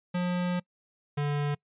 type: tone pair in turn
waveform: square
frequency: 178.4 / 145.45 Hz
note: F3 / D3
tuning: +37 / -16 cents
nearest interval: major third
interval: 353 cents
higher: first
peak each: -27 dBFS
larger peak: neither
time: 0.14-0.6 / 1.17-1.55 s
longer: first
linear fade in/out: 10 ms
effects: noise-tail reverb RT60 0.1 s tail -25 dB re dry + resampled to 8000 Hz